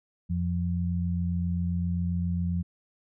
sine tone pair together, 87.11 / 174.61 Hz, F2 / F3, -4 / 0 cents, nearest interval octave, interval 1204 cents, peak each -28 dBFS, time 0.29-2.63 s, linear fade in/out 20 ms, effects none

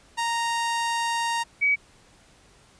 sawtooth / sine tone pair in turn, 930 / 2271 Hz, A#5 / C#7, -4 / +41 cents, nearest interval octave + minor third, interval 1545 cents, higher second, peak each -20 / -18 dBFS, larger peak second, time 0.17-1.44 / 1.61-1.76 s, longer first, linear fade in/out 20 ms, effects pink hiss -56 dBFS RMS until 2.79 s + resampled to 22050 Hz

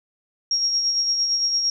sine tone with tremolo, 5588 Hz, F8, in tune, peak -17 dBFS, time 0.51-1.7 s, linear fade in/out 2 ms, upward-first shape sine, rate 8.8 Hz, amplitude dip 40%, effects none

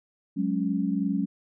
sine chord, F# suspended second, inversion none, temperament equal, 185 / 207.7 / 277.2 Hz, F#3 / G#3 / C#4, 0 / 0 / 0 cents, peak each -28 dBFS, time 0.36-1.26 s, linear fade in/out 20 ms, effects none

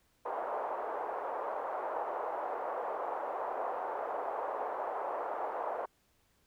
white band-pass noise, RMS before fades -37 dBFS, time 0.25-5.86 s, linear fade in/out 10 ms, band 480 to 960 Hz, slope 24 dB/octave, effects pink hiss -72 dBFS RMS until 6.46 s

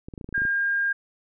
clicks, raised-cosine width 3 ms, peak -24 dBFS, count 10, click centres 0.085 / 0.138 / 0.178 / 0.212 / 0.244 / 0.29 / 0.327 / 0.379 / 0.419 / 0.452 s
sine tone, 1611 Hz, G6, 47 cents sharp, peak -21 dBFS, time 0.34-0.93 s, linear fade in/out 10 ms
effects none

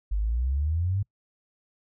sine exponential sweep, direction up, 48.23 to 102.4 Hz, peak -23 dBFS, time 0.11-1.03 s, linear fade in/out 10 ms, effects noise-tail reverb RT60 0.1 s tail -26 dB re dry

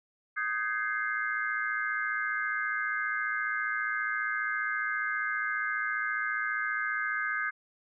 sine chord, Ab major seventh, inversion second, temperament equal with one note detuned, 1244.5 / 1546.4 / 1661.2 / 2093 Hz, Eb6 / G6 / Ab6 / C7, 0 / -24 / 0 / 0 cents, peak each -35 / -33 / -34 / -36 dBFS, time 0.36-7.51 s, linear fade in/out 20 ms, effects none

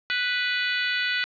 harmonic tone, 493.9 Hz, B4, in tune, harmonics 3 / 4 / 5 / 6 / 7 / 8 / 9, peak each -27 / -29 / -31 / -33 / -34 / -35 / -36 dBFS, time 0.1-1.24 s, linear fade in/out 0 ms, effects resampled to 11025 Hz + 9-bit

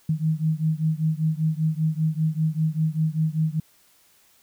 sine beating tone pair, 155.56 / 160.66 Hz, D#3 / E3, 0 / -44 cents, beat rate 5.1 Hz, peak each -23 / -24 dBFS, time 0.09-3.6 s, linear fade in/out 5 ms, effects white hiss -59 dBFS RMS until 4.42 s

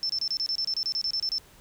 sine tone bursts, 5320 Hz, E8, 15 cents sharp, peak -25 dBFS, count 15, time 0.03-1.382 s, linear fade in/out 0 ms, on 64 ms, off 28 ms, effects pink hiss -55 dBFS RMS until 1.6 s

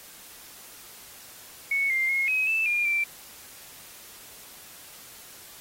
sine tone with pitch steps, 2212 / 2101 / 2158 / 2539 / 2637 / 2411 / 2348 Hz, C#7 / C7 / C#7 / D#7 / E7 / D7 / D7, -4 / +7 / -47 / +34 / 0 / +45 / -1 cents, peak -22 dBFS, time 1.71-3.04 s, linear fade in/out 5 ms, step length 190 ms, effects white hiss -47 dBFS RMS until 5.6 s + AAC 48 kbps

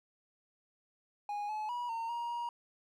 triangle tone with pitch steps, 825 / 856 / 968 / 914 / 945 / 950 Hz, G#5 / A5 / B5 / A#5 / A#5 / A#5, -12 / -48 / -35 / -34 / +23 / +33 cents, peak -33 dBFS, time 1.29-2.49 s, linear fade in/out 2 ms, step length 200 ms, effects none

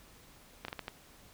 slowing click train, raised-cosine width 0.3 ms, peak -22 dBFS, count 5, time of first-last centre 0.65-0.881 s, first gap 33 ms, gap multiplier 1.39, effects pink hiss -58 dBFS RMS until 1.33 s

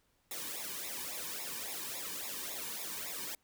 white noise with flanger, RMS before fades -41 dBFS, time 0.31-3.35 s, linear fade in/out 2 ms, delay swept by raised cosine 0.65 to 1.53 ms, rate 3.6 Hz, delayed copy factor -0.9, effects pink hiss -74 dBFS RMS until 3.43 s

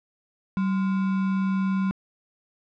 sine tone with sample-and-hold, 191.4 Hz, G3, 41 cents flat, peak -21 dBFS, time 0.57-1.91 s, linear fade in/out 0 ms, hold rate 1225 Hz, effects low-pass 2000 Hz 12 dB/octave

